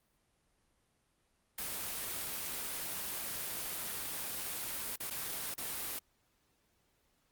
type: noise with dropouts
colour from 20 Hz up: white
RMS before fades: -39 dBFS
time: 1.58-5.99 s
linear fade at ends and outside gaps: 5 ms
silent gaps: 4.96-5.002 / 5.101-5.107 / 5.543-5.578 s
effects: pink hiss -75 dBFS RMS until 7.31 s + Opus 32 kbps